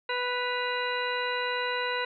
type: harmonic tone with a mistuned harmonic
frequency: 493.9 Hz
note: B4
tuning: in tune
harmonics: 1 / 2 / 3 / 4 / 5 / 6 / 8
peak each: -33 / -33 / -34 / -35 / -40 / -38 / -38 dBFS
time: 0.09-2.05 s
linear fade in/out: 5 ms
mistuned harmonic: 6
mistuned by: -86 cents
effects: none